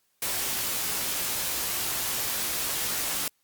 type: noise with comb filter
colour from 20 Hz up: white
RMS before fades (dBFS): -29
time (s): 0.22-3.28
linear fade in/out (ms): 2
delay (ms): 17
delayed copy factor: +0.5
effects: white hiss -71 dBFS RMS until 3.43 s + Opus 48 kbps